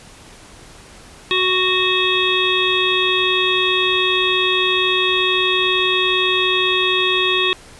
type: harmonic tone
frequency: 370.2 Hz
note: F#4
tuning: 1 cent sharp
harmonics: 1 / 3 / 5 / 7 / 9 / 10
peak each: -21 / -23 / -25 / -20 / -21 / -21 dBFS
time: 1.31-7.53 s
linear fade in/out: 0 ms
effects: pink hiss -42 dBFS RMS until 7.79 s + resampled to 24000 Hz